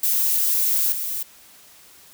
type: noise with level steps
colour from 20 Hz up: violet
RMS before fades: -20 / -27 dBFS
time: 0.03-1.23 s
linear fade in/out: 5 ms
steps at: 0.92 s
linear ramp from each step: 2 ms
effects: white hiss -49 dBFS RMS until 2.13 s